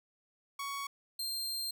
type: tone pair in turn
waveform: sawtooth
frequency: 1117 / 4178 Hz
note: C#6 / C8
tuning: +13 / -3 cents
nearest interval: octave + major seventh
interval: 2284 cents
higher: second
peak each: -33 / -32 dBFS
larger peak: second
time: 0.59-0.87 / 1.19-1.71 s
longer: second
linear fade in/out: 5 ms
effects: none